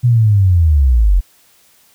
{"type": "linear sweep", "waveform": "sine", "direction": "down", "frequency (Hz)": [124.5, 41.73], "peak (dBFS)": -7, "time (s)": [0.03, 1.21], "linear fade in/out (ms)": 20, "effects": ["white hiss -51 dBFS RMS until 1.94 s"]}